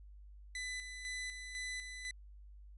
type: tone with tremolo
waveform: sawtooth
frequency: 2000 Hz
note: B6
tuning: 21 cents sharp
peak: -36 dBFS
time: 0.55-2.11 s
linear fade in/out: 2 ms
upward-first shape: square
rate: 2 Hz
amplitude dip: 50%
effects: added 50 Hz sine -52 dBFS peak until 2.77 s + resampled to 24000 Hz